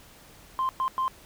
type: tone bursts at uneven times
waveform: sine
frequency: 1046.5 Hz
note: C6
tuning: in tune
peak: -22 dBFS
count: 3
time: 0.59-0.69 / 0.8-0.88 / 0.98-1.08 s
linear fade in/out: 0 ms
effects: tanh soft clip ceiling -21 dBFS + pink hiss -52 dBFS RMS until 1.25 s